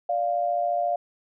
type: tone pair together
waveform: sine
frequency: 584.3 / 698.5 Hz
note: D5 / F5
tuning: -9 / 0 cents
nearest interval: minor third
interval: 309 cents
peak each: -28 / -23 dBFS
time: 0.09-0.96 s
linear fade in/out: 5 ms
effects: none